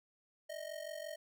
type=ring-modulated tone; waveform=square; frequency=622.3 Hz; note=D#5; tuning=in tune; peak=-40 dBFS; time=0.49-1.16 s; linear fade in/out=10 ms; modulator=22.9 Hz; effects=none